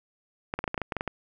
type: clicks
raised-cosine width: 0.5 ms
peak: -14 dBFS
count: 11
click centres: 0.539 / 0.59 / 0.641 / 0.678 / 0.744 / 0.778 / 0.817 / 0.922 / 0.967 / 1.009 / 1.077 s
effects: none